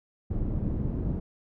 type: low-pass noise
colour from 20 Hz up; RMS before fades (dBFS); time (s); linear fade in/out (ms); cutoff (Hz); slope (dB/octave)
pink; -29; 0.3-1.2; 10; 250; 12
effects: none